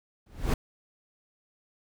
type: noise with exponential growth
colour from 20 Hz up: brown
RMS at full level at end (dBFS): -19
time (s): 0.26-0.54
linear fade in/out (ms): 5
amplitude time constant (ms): 60
effects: none